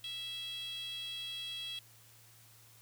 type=tone with high-pass filter; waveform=10% pulse; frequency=659.3 Hz; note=E5; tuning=in tune; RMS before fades=-42 dBFS; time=0.04-1.79 s; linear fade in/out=2 ms; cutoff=3200 Hz; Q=8; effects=added 113 Hz sine -63 dBFS peak until 2.81 s + white hiss -61 dBFS RMS until 2.81 s